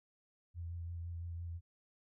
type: tone with vibrato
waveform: sine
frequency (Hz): 85.2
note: F2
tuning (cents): -42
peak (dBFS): -40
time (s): 0.54-1.61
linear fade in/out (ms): 50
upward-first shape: sine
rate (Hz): 5.9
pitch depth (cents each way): 23
effects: none